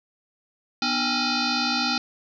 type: tone with frequency modulation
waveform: sine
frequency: 1943 Hz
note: B6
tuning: 29 cents flat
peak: -21 dBFS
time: 0.82-1.98 s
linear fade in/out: 2 ms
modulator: 547 Hz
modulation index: 5.6
effects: none